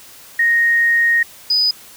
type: tone pair in turn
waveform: sine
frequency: 1864.7 / 4978 Hz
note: A#6 / D#8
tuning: 0 / 0 cents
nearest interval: octave + perfect fourth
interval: 1700 cents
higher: second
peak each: -11 / -12 dBFS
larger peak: first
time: 0.39-1.23 / 1.5-1.71 s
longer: first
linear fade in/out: 5 ms
effects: white hiss -41 dBFS RMS until 1.96 s